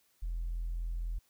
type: tone with tanh clipping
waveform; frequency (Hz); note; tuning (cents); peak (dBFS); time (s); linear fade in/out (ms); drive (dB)
triangle; 42.05; E1; +35; -33; 0.22-1.19; 10; 5
effects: white hiss -71 dBFS RMS until 1.29 s